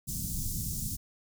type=band-stop noise; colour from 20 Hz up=pink; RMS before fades=-34 dBFS; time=0.07-0.97 s; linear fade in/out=20 ms; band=200 to 6000 Hz; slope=24 dB/octave; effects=none